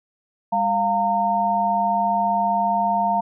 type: tone cluster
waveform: sine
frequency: 201.4 / 700 / 915 Hz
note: G3 / F5 / A#5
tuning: +47 / +4 / -32 cents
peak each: -28 / -21 / -20 dBFS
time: 0.52-3.21 s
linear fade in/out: 10 ms
effects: none